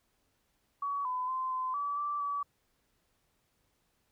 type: tone with pitch steps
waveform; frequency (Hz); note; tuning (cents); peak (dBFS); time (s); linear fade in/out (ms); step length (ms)
sine; 1130 / 1008 / 1035 / 1027 / 1150 / 1167 / 1146; C#6 / B5 / C6 / C6 / D6 / D6 / D6; +33 / +35 / -19 / -33 / -37 / -11 / -43; -31; 0.82-2.43; 5; 230
effects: pink hiss -75 dBFS RMS until 4.11 s